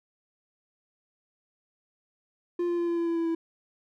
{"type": "tone with pitch steps", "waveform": "triangle", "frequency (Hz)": [349.2, 346.4, 343.6, 340.8, 338.1, 335.4, 332.7, 330], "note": ["F4", "F4", "F4", "F4", "E4", "E4", "E4", "E4"], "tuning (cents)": [0, -14, -28, -42, 44, 30, 16, 2], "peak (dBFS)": -23, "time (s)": [2.59, 3.35], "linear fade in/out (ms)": 5, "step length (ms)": 95, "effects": []}